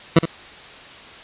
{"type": "tone with echo", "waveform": "20% pulse", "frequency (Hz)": 164.81, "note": "E3", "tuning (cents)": 0, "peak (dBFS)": -3, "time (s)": [0.16, 0.19], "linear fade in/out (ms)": 5, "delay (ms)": 67, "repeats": 1, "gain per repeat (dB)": -11, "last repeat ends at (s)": 0.257, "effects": ["white hiss -40 dBFS RMS until 1.23 s", "resampled to 8000 Hz"]}